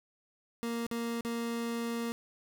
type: tone with dropouts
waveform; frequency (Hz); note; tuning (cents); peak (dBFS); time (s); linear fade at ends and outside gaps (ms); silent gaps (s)
30% pulse; 233.1; A#3; 0; -30; 0.63-2.12; 0; 0.866-0.913 / 1.209-1.249
effects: none